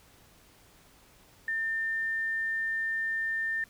sine tone, 1800 Hz, A6, 39 cents sharp, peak -28 dBFS, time 1.48-3.64 s, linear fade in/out 2 ms, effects pink hiss -59 dBFS RMS until 3.69 s

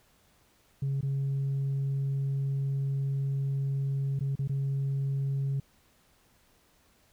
sine tone with dropouts, 137.3 Hz, C#3, 16 cents flat, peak -25 dBFS, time 0.82-5.6 s, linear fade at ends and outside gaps 5 ms, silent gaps 1.01-1.028 / 4.192-4.207 / 4.355-4.391 / 4.476-4.494 s, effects tanh soft clip ceiling -25 dBFS + pink hiss -65 dBFS RMS until 7.12 s

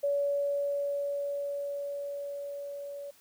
sine tone with level ramp, 568 Hz, C#5, 42 cents sharp, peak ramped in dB -25 to -38 dBFS, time 0.03-3.11 s, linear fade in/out 10 ms, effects white hiss -61 dBFS RMS until 3.2 s

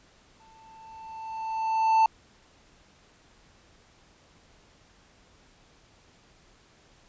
triangle tone with exponential growth, 888 Hz, A5, 16 cents sharp, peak -14 dBFS, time 0.4-2.06 s, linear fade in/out 2 ms, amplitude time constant 360 ms, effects pink hiss -59 dBFS RMS until 7.08 s + resampled to 16000 Hz

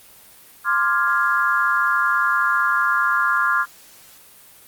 sine chord, D half-diminished seventh, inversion third, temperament equal with one note detuned, 1046.5 / 1186.3 / 1396.9 / 1661.2 Hz, C6 / D6 / F6 / Ab6, 0 / +17 / 0 / 0 cents, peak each -23 / -23 / -19 / -23 dBFS, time 0.64-3.66 s, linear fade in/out 50 ms, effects white hiss -47 dBFS RMS until 4.67 s + Opus 32 kbps

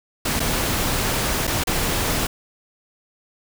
pink noise with dropouts, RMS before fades -22 dBFS, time 0.25-2.27 s, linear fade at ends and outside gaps 5 ms, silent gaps 0.397-0.401 / 1.47-1.475 / 1.638-1.671 s, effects none

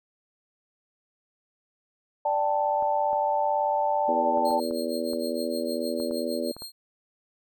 sine chord, D suspended fourth, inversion none, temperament just, 587.3 / 783.1 / 881 Hz, D5 / G5 / A5, 0 / -2 / +2 cents, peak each -27 / -28 / -25 dBFS, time 2.25-4.6 s, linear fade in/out 5 ms
clicks, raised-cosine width 1 ms, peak -28 dBFS, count 10, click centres 2.825 / 3.131 / 4.375 / 4.507 / 4.71 / 5.133 / 6.001 / 6.111 / 6.566 / 6.621 s
harmonic tone, 82.3 Hz, E2, 2 cents flat, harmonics 3 / 4 / 5 / 6 / 7, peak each -32 / -33 / -35 / -34 / -31 dBFS, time 4.08-6.52 s, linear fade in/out 5 ms
sawtooth tone with tremolo, 4221 Hz, C8, 14 cents sharp, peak -32 dBFS, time 4.45-6.72 s, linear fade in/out 2 ms, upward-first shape triangle, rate 6.5 Hz, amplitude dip 95%
effects none

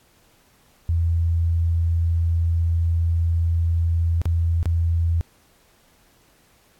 sine tone with dropouts, 83.7 Hz, E2, 27 cents sharp, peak -17 dBFS, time 0.89-5.21 s, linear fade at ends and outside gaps 0 ms, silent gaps 4.216-4.256 / 4.629-4.657 s, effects pink hiss -58 dBFS RMS until 6.79 s + AAC 64 kbps

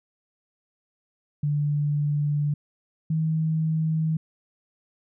sine tone pair in turn, 146.83 / 158.8 Hz, D3 / D#3, 0 / +36 cents, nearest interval minor second, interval 136 cents, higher second, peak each -21 dBFS, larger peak neither, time 1.43-2.54 / 3.1-4.17 s, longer first, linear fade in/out 5 ms, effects none

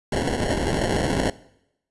white noise with sample-and-hold, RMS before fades -23 dBFS, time 0.12-1.3 s, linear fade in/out 5 ms, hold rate 1225 Hz, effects noise-tail reverb RT60 0.8 s tail -20 dB re dry + resampled to 24000 Hz

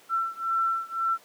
sine beating tone pair, 1343 / 1344.9 Hz, E6 / E6, +32 / +34 cents, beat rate 1.9 Hz, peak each -27 / -28 dBFS, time 0.09-1.18 s, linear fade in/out 50 ms, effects pink hiss -55 dBFS RMS until 1.24 s + high-pass 300 Hz 12 dB/octave

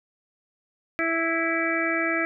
harmonic tone, 329.6 Hz, E4, in tune, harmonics 1 / 2 / 4 / 5 / 6 / 7, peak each -28 / -30 / -31 / -30 / -29 / -29 dBFS, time 0.99-2.25 s, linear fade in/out 0 ms, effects none

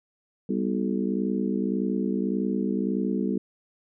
harmonic tone with a mistuned harmonic, 61.74 Hz, B1, in tune, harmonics 3 / 4 / 5 / 6 / 7, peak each -27 / -29 / -31 / -33 / -34 dBFS, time 0.49-3.38 s, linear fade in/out 5 ms, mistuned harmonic 3, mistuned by +110 cents, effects none

